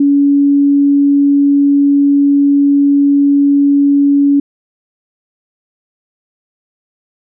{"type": "tone", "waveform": "sine", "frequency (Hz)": 282.9, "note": "C#4", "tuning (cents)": 35, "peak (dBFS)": -6, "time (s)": [0, 4.4], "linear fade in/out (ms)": 5, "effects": []}